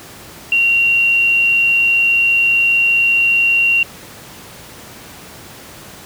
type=tone; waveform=sine; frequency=2755 Hz; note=F7; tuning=24 cents flat; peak=-10 dBFS; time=0.52-3.83 s; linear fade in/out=2 ms; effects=pink hiss -36 dBFS RMS until 6.05 s + high-pass 80 Hz 12 dB/octave